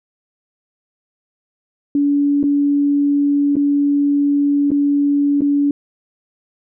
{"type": "tone with dropouts", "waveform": "sine", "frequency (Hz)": 285.9, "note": "D4", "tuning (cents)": -46, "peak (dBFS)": -12, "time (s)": [1.95, 5.71], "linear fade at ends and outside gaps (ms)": 2, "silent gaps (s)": [[2.43, 2.438], [3.556, 3.566], [4.706, 4.716], [5.408, 5.418]], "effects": []}